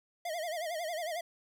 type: tone with vibrato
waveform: square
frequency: 659.3 Hz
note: E5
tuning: in tune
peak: -35 dBFS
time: 0.25-1.21 s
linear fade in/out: 5 ms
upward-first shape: sine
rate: 11 Hz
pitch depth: 130 cents each way
effects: none